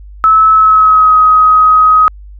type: tone with pitch glide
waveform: sine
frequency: 1300 to 1261.5 Hz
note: E6 to D#6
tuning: -24 to +23 cents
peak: -3 dBFS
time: 0.24-2.08 s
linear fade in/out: 0 ms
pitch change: -53 cents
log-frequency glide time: 0.52-1.15 s
effects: added 50 Hz sine -29 dBFS peak until 2.39 s